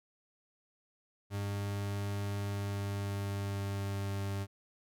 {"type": "tone with pitch glide", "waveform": "40% pulse", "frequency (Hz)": [100.8, 98.95], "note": ["G2", "G2"], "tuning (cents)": [49, 17], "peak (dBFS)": -33, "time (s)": [1.3, 4.47], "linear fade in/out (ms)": 50, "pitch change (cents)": -32, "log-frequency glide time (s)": [2.45, 4.22], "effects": []}